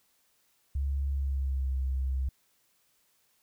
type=tone with pitch glide; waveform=sine; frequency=69.3 to 65.83 Hz; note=C#2 to C2; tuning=0 to +11 cents; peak=-27 dBFS; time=0.75-2.29 s; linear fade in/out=5 ms; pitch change=-89 cents; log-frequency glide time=1.11-1.71 s; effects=white hiss -70 dBFS RMS until 3.42 s